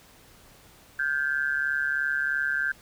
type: tone with amplitude modulation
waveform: sine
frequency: 1566 Hz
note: G6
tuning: 2 cents flat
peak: -20 dBFS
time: 0.99-2.72 s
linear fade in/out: 5 ms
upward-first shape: sine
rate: 143 Hz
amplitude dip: 85%
effects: pink hiss -54 dBFS RMS until 2.81 s